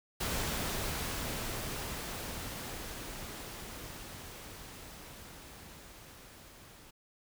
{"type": "noise with level ramp", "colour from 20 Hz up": "pink", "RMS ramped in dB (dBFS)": [-34, -55], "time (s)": [0.2, 6.91], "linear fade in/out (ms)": 10, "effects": []}